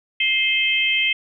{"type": "tone cluster", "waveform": "sine", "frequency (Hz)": [2104, 2592, 3138], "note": ["C7", "E7", "G7"], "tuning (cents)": [9, -30, 1], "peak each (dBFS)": -21, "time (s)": [0.2, 1.13], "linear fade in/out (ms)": 5, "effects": []}